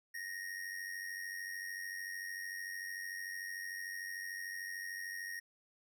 square tone with amplitude modulation, 1864.7 Hz, A#6, in tune, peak -39 dBFS, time 0.14-5.4 s, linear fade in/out 10 ms, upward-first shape sine, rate 93.4 Hz, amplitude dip 60%, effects none

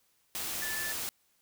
sine tone in noise, 1748 Hz, A6, 12 cents flat, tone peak -36 dBFS, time 0.62-0.92 s, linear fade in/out 0 ms, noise white, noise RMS -36 dBFS, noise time 0.35-1.09 s, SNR -3 dB, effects white hiss -71 dBFS RMS until 1.41 s

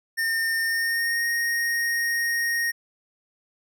square tone with pitch glide, 1817 to 1862.7 Hz, A#6 to A#6, -45 to -2 cents, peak -23 dBFS, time 0.17-2.72 s, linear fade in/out 20 ms, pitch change +43 cents, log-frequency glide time 0.64-1.26 s, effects none

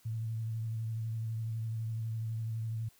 sine tone with vibrato, 112.2 Hz, A2, 34 cents sharp, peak -33 dBFS, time 0.05-2.89 s, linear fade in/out 10 ms, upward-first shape sine, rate 12 Hz, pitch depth 27 cents each way, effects white hiss -65 dBFS RMS until 2.99 s

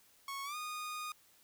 sawtooth tone with pitch glide, 1103 to 1230.9 Hz, C#6 to D#6, -9 to -19 cents, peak -36 dBFS, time 0.28-1.12 s, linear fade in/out 2 ms, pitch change +190 cents, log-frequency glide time 0.44-0.56 s, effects white hiss -66 dBFS RMS until 1.43 s

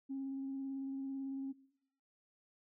sine tone with vibrato, 270.5 Hz, C#4, 42 cents flat, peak -37 dBFS, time 0.09-1.53 s, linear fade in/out 20 ms, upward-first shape square, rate 18 Hz, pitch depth 11 cents each way, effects noise-tail reverb RT60 0.7 s tail -19 dB re dry + tanh soft clip ceiling -34 dBFS

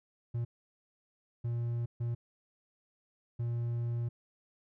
triangle tone bursts at uneven times, 118.3 Hz, A#2, 26 cents sharp, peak -29 dBFS, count 4, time 0.34-0.45 / 1.44-1.86 / 2-2.15 / 3.39-4.09 s, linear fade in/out 10 ms, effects none

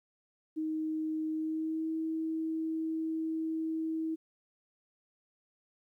sine tone with pitch glide, 313.8 to 320.6 Hz, D#4 to E4, +15 to -48 cents, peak -31 dBFS, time 0.56-4.16 s, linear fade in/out 20 ms, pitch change +37 cents, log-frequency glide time 1.32-1.91 s, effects 12-bit

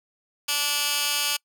15% pulse tone with high-pass filter, 290.7 Hz, D4, 18 cents flat, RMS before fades -25 dBFS, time 0.48-1.37 s, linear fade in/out 10 ms, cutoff 2800 Hz, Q 0.81, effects noise-tail reverb RT60 0.1 s tail -26 dB re dry

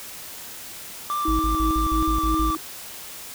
triangle tone with vibrato, 1174.7 Hz, D6, in tune, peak -21 dBFS, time 1.1-2.55 s, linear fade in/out 0 ms, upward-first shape triangle, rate 3.3 Hz, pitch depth 17 cents each way
sine tone with tremolo, 318.9 Hz, D#4, 43 cents sharp, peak -22 dBFS, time 1.25-2.57 s, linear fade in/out 5 ms, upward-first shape sine, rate 2.9 Hz, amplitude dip 45%
triangle tone bursts, 53.1 Hz, G#1, 39 cents sharp, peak -20 dBFS, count 8, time 1.28-2.503 s, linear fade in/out 0 ms, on 110 ms, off 49 ms
effects white hiss -38 dBFS RMS until 3.34 s

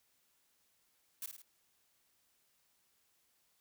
blue noise with echo, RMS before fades -42 dBFS, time 1.22-1.26 s, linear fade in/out 2 ms, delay 53 ms, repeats 3, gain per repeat -5 dB, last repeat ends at 1.419 s, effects white hiss -75 dBFS RMS until 3.6 s

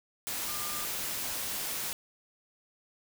sine tone in noise, 1200 Hz, D6, 37 cents sharp, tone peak -42 dBFS, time 0.48-0.85 s, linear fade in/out 0 ms, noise white, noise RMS -35 dBFS, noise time 0.27-1.93 s, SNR -10 dB, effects none

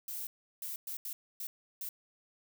violet noise bursts at uneven times, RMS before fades -40 dBFS, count 6, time 0.08-0.27 / 0.62-0.76 / 0.87-0.97 / 1.05-1.13 / 1.4-1.47 / 1.81-1.89 s, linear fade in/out 2 ms, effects none

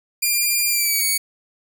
5% pulse tone with pitch glide, 2398 to 2237 Hz, D7 to C#7, +36 to +15 cents, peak -8 dBFS, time 0.22-1.18 s, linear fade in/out 10 ms, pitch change -121 cents, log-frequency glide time 0.69-1.04 s, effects none

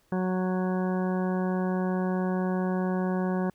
harmonic tone, 184.6 Hz, F#3, 4 cents flat, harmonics 1 / 2 / 3 / 4 / 5 / 6 / 8 / 9, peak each -26 / -32 / -36 / -38 / -40 / -42 / -44 / -45 dBFS, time 0.12-3.5 s, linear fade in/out 2 ms, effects pink hiss -67 dBFS RMS until 3.54 s

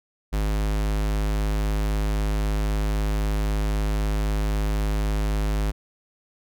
square tone, 51.91 Hz, G#1, in tune, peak -22 dBFS, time 0.32-5.72 s, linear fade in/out 20 ms, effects none

